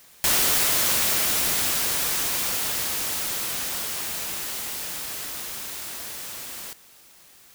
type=noise with level ramp; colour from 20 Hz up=white; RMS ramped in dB=-20 to -37 dBFS; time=0.24-6.73 s; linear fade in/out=0 ms; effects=white hiss -52 dBFS RMS until 7.54 s